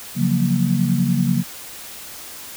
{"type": "chord", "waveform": "sine", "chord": "Gb major seventh", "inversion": "second", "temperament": "equal", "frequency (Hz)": [138.59, 174.61, 185, 233.1], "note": ["Db3", "F3", "Gb3", "Bb3"], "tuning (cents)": [0, 0, 0, 0], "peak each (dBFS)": -21, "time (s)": [0.15, 1.44], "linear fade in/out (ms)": 50, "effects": ["white hiss -36 dBFS RMS until 2.56 s"]}